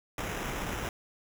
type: noise with sample-and-hold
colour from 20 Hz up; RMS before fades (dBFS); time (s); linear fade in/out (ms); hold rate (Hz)
pink; -35; 0.18-0.89; 2; 4410
effects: none